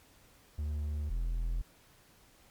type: tone pair in turn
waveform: triangle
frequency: 74.6 / 41.7 Hz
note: D2 / E1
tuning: +28 / +21 cents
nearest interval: minor seventh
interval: 1007 cents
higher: first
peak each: -30 / -28 dBFS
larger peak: second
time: 0.58-1.1 / 1.1-1.62 s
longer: neither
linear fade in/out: 10 ms
effects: pink hiss -62 dBFS RMS until 2.5 s + MP3 96 kbps